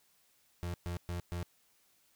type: tone bursts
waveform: 35% pulse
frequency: 87.31 Hz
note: F2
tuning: in tune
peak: -34 dBFS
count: 4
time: 0.63-1.43 s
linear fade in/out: 0 ms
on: 110 ms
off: 120 ms
effects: white hiss -70 dBFS RMS until 2.15 s